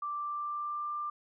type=tone with pitch glide; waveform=sine; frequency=1174.7 to 1188.3 Hz; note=D6 to D6; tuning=0 to +20 cents; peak=-33 dBFS; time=0.02-1.1 s; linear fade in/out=5 ms; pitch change=+20 cents; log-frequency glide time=0.13-0.92 s; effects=none